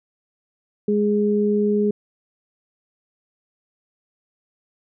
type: tone pair together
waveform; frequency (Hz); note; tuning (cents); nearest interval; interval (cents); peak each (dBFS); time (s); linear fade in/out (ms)
sine; 207.7 / 415.4; G#3 / G#4; 0 / 0; octave; 1200; -19; 0.88-1.91; 5
effects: none